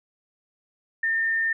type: tone with frequency modulation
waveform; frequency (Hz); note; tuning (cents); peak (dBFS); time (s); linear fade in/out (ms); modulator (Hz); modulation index
sine; 1811; A6; +49; -21; 1.03-1.53; 5; 105; 0.22
effects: none